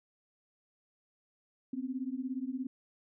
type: beating tone pair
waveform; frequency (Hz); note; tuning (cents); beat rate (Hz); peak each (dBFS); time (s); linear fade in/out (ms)
sine; 251.1 / 268.1; B3 / C4; +29 / +42; 17; -37 / -37; 1.73-2.67; 5
effects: none